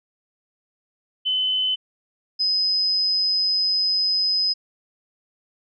sine tone pair in turn, 3033 / 5044 Hz, F#7 / D#8, +42 / +23 cents, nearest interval major sixth, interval 881 cents, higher second, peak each -19 / -18 dBFS, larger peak second, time 1.25-1.76 / 2.39-4.54 s, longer second, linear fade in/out 20 ms, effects none

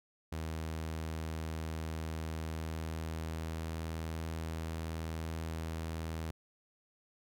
sawtooth tone with pitch glide, 80 to 80.93 Hz, D#2 to E2, +49 to -31 cents, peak -33 dBFS, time 0.32-6.31 s, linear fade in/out 5 ms, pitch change +20 cents, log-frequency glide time 2.45-3.86 s, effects none

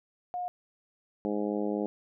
sine tone, 717 Hz, F5, 45 cents sharp, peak -31 dBFS, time 0.34-0.48 s, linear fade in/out 0 ms
harmonic tone, 103.83 Hz, G#2, in tune, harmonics 2 / 3 / 4 / 5 / 6 / 7 / 8, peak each -33 / -33 / -34 / -36 / -41 / -43 / -44 dBFS, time 1.25-1.86 s, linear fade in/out 0 ms
effects none

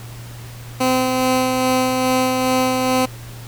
15% pulse tone with tremolo, 257.2 Hz, C4, 30 cents flat, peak -8 dBFS, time 0.8-3.06 s, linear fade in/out 10 ms, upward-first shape sine, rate 2.4 Hz, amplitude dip 30%, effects added 118 Hz sine -33 dBFS peak until 3.47 s + pink hiss -40 dBFS RMS until 3.47 s

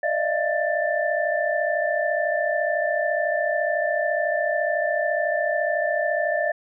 sine tone cluster, 591 / 625 / 683 / 1769 Hz, D5 / D#5 / F5 / A6, +11 / +8 / -39 / +9 cents, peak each -26 dBFS, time 0.03-6.52 s, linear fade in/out 5 ms, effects none

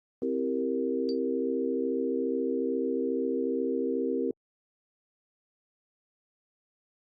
sine chord, C dominant seventh, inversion none, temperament equal, 261.6 / 329.6 / 392 / 466.2 Hz, C4 / E4 / G4 / Bb4, 0 / 0 / 0 / 0 cents, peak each -31 / -35 / -32 / -31 dBFS, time 0.22-4.31 s, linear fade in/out 2 ms
sine tone with exponential decay, 4634 Hz, D8, 24 cents flat, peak -35 dBFS, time 1.09-1.19 s, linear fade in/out 0 ms, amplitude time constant 20 ms
effects Opus 24 kbps

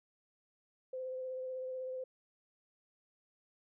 sine tone with vibrato, 515 Hz, C5, 28 cents flat, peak -38 dBFS, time 0.93-2.04 s, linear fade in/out 5 ms, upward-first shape sine, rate 16 Hz, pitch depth 16 cents each way, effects none

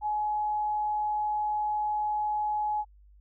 sine tone, 844 Hz, G#5, 28 cents sharp, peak -26 dBFS, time 0.01-2.85 s, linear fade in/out 50 ms, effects added 50 Hz sine -53 dBFS peak until 3.2 s

